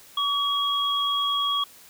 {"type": "tone pair together", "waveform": "sine", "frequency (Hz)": [1137, 3303], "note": ["C#6", "G#7"], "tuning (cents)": [44, -10], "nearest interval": "octave + tritone", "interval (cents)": 1846, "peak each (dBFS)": [-25, -24], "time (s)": [0.17, 1.64], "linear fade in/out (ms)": 5, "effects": ["white hiss -50 dBFS RMS until 1.89 s"]}